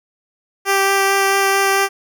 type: tone with vibrato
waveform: 10% pulse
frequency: 392 Hz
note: G4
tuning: in tune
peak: -5 dBFS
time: 0.65-1.89 s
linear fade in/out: 50 ms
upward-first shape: sine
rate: 4.5 Hz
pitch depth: 8 cents each way
effects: none